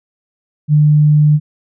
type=tone; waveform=sine; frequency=150 Hz; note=D3; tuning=37 cents sharp; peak=-6 dBFS; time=0.68-1.4 s; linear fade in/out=50 ms; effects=none